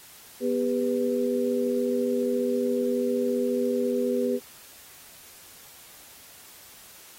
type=tone cluster; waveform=sine; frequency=245.9 / 401.8 / 496.4 Hz; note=B3 / G4 / B4; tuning=-7 / +43 / +9 cents; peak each=-27 dBFS; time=0.4-4.4 s; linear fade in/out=50 ms; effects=white hiss -49 dBFS RMS until 7.18 s + AAC 48 kbps